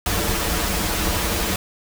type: noise with comb filter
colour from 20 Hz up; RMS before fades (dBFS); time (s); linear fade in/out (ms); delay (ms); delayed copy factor
pink; -22; 0.06-1.56; 2; 7.7; -1
effects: none